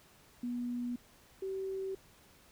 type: tone pair in turn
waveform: sine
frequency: 242.9 / 384.1 Hz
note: B3 / G4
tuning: -29 / -35 cents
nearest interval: minor sixth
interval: 794 cents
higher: second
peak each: -34 / -35 dBFS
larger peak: first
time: 0.43-0.96 / 1.42-1.95 s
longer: neither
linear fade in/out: 5 ms
effects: pink hiss -62 dBFS RMS until 2.51 s